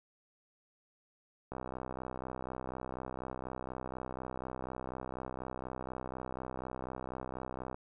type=click train; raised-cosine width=1 ms; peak=-26 dBFS; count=400; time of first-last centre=1.52-7.745 s; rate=64.1 Hz; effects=none